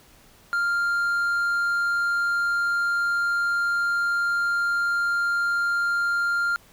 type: tone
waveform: triangle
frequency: 1396.9 Hz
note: F6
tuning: in tune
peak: -19 dBFS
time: 0.53-6.56 s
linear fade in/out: 0 ms
effects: pink hiss -54 dBFS RMS until 6.72 s